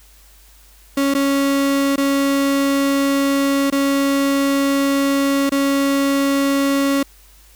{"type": "tone with dropouts", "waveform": "35% pulse", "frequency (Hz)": 277.2, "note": "C#4", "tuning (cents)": 0, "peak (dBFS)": -13, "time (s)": [0.97, 7.03], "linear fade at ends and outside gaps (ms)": 5, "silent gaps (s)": [[1.14, 1.148], [1.96, 1.978], [3.702, 3.723], [5.495, 5.519]], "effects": ["added 50 Hz sine -47 dBFS peak until 7.55 s", "white hiss -50 dBFS RMS until 7.55 s"]}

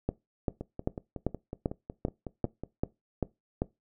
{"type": "two click trains", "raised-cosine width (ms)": 2, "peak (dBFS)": [-14, -23], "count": [10, 12], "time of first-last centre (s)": [[0.09, 3.619], [0.61, 2.636]], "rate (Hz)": [2.55, 5.43], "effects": ["noise-tail reverb RT60 0.2 s tail -20 dB re dry"]}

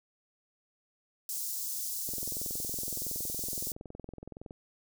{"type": "high-pass noise", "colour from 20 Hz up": "white", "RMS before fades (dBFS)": -36, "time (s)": [1.29, 3.72], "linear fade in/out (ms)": 2, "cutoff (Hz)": 5200, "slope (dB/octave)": 24}
{"type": "click train", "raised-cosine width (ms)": 2, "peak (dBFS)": -30, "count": 53, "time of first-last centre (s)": [2.09, 4.509], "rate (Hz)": 21.5}
{"effects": []}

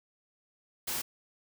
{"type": "noise", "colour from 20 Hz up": "white", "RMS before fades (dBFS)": -34, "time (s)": [0.87, 1.02], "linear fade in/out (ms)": 10, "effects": []}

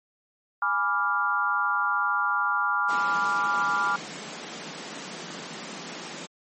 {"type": "chord", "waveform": "sine", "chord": "G# diminished seventh", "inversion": "none", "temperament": "equal", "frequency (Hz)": [830.6, 987.8, 1174.7, 1396.9], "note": ["G#5", "B5", "D6", "F6"], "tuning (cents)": [0, 0, 0, 0], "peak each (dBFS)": [-31, -30, -27, -25], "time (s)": [0.62, 3.96], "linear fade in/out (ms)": 2}
{"type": "high-pass noise", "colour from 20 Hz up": "pink", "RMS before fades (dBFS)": -38, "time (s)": [2.88, 6.27], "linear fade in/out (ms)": 20, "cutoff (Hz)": 150, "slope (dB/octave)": 96}
{"effects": ["MP3 32 kbps"]}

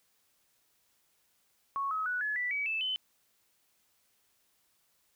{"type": "tone with pitch steps", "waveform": "sine", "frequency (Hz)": [1106, 1277.8, 1476.3, 1705.7, 1970.7, 2277, 2631, 3039], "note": ["C#6", "D#6", "F#6", "G#6", "B6", "C#7", "E7", "F#7"], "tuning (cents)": [-4, 46, -4, 46, -4, 46, -4, 46], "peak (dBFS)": -30, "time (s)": [1.76, 2.96], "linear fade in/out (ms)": 0, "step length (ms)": 150, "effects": ["white hiss -72 dBFS RMS until 5.15 s"]}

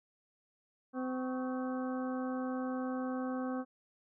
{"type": "harmonic tone with a mistuned harmonic", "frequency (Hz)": 256.7, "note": "C4", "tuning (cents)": -33, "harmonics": [1, 2, 3, 4, 5, 6], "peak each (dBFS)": [-35, -41, -45, -47, -49, -51], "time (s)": [0.93, 3.65], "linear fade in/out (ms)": 50, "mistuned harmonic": 4, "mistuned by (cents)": 130, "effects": []}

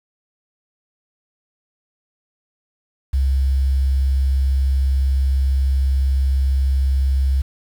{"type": "tone with quantisation", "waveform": "sine", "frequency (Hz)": 67, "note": "C2", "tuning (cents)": 42, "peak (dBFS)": -14, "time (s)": [3.13, 7.42], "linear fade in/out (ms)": 10, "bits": 7, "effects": []}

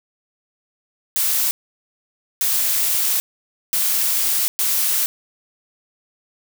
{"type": "noise bursts at uneven times", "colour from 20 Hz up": "blue", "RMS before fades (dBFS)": -19, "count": 4, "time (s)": [[1.16, 1.51], [2.41, 3.2], [3.73, 4.48], [4.59, 5.06]], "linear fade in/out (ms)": 0, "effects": []}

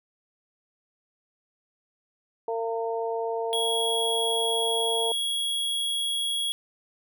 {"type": "harmonic tone", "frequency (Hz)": 227.9, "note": "A#3", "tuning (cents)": -39, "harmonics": [2, 3, 4], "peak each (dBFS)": [-28, -32, -34], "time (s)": [2.48, 5.12], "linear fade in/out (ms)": 2}
{"type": "tone", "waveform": "square", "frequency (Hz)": 3322, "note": "G#7", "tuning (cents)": 0, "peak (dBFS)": -26, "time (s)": [3.53, 6.52], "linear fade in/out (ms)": 0}
{"effects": []}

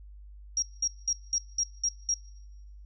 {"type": "tone bursts", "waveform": "sine", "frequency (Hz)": 5630, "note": "F8", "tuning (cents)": 13, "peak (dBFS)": -24, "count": 7, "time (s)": [0.57, 2.141], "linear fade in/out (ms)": 2, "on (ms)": 53, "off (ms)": 200, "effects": ["noise-tail reverb RT60 1.0 s tail -21 dB re dry", "added 50 Hz sine -45 dBFS peak until 2.85 s"]}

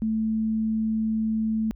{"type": "tone", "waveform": "sine", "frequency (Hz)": 220, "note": "A3", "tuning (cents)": 0, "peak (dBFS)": -22, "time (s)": [0.02, 1.71], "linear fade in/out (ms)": 0, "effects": ["added 50 Hz sine -43 dBFS peak until 1.75 s"]}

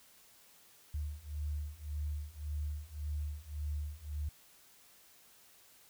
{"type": "beating tone pair", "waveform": "sine", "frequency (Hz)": [73.42, 75.22], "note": ["D2", "D2"], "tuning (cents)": [0, 42], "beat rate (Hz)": 1.8, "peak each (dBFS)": [-40, -39], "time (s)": [0.94, 4.29], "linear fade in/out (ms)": 5, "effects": ["white hiss -62 dBFS RMS until 5.89 s"]}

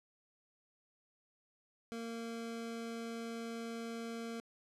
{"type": "tone", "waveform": "25% pulse", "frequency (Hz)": 230.1, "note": "A#3", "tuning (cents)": -22, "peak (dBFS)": -37, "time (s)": [1.92, 4.4], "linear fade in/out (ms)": 0, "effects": ["low-pass 10000 Hz 12 dB/octave"]}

